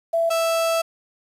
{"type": "tone pair in turn", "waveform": ["sine", "35% pulse"], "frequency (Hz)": [666, 659.5], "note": ["E5", "E5"], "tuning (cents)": [18, 1], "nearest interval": "unison", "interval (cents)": 17, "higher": "first", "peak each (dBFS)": -17, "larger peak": "neither", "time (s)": [[0.13, 0.3], [0.3, 0.82]], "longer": "second", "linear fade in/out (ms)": 10, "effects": ["resampled to 32000 Hz", "8-bit"]}